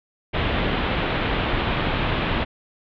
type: low-pass noise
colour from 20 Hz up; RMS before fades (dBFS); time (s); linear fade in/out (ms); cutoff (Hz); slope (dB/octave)
pink; -23; 0.33-2.45; 20; 3600; 48
effects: none